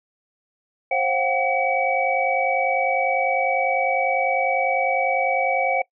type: tone cluster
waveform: sine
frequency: 533 / 715 / 765 / 2275 Hz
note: C5 / F5 / G5 / C#7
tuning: +32 / +41 / -42 / +44 cents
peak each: -24 dBFS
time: 0.91-5.82 s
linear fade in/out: 5 ms
effects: noise-tail reverb RT60 0.1 s tail -22 dB re dry